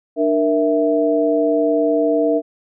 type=tone cluster; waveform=sine; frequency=298.5 / 467.9 / 657 Hz; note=D4 / A#4 / E5; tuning=+28 / +6 / -6 cents; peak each=-18 dBFS; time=0.16-2.42 s; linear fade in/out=50 ms; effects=none